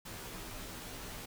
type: noise with comb filter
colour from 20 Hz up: pink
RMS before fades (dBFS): -45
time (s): 0.05-1.26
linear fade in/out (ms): 10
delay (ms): 14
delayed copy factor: -0.8
effects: none